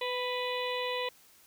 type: harmonic tone with a mistuned harmonic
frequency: 494.7 Hz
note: B4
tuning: 3 cents sharp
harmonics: 1 / 2 / 4 / 5 / 6 / 7 / 8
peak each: -34 / -37 / -40 / -41 / -42 / -42 / -43 dBFS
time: 0.01-1.09 s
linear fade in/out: 5 ms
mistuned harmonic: 1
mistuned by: +17 cents
effects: white hiss -60 dBFS RMS until 1.46 s